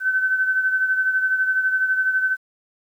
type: beating tone pair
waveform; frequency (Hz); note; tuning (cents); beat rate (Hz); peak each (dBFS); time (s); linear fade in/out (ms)
sine; 1524 / 1536; G6 / G6; -49 / -36; 12; -18 / -26; 0-2.37; 50
effects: 9-bit